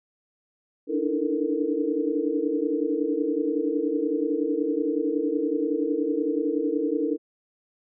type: tone cluster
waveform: sine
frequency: 290.4 / 301.1 / 326.7 / 440 / 470.7 Hz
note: D4 / D4 / E4 / A4 / A#4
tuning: -19 / +43 / -15 / 0 / +17 cents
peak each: -29 dBFS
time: 0.87-7.18 s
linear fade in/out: 50 ms
effects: none